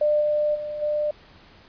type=tone with level steps; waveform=sine; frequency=598 Hz; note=D5; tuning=31 cents sharp; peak=-17 / -19 / -28 / -21 dBFS; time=0.01-1.11 s; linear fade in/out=5 ms; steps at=0.2 / 0.54 / 0.81 s; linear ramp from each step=20 ms; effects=pink hiss -51 dBFS RMS until 1.68 s + resampled to 11025 Hz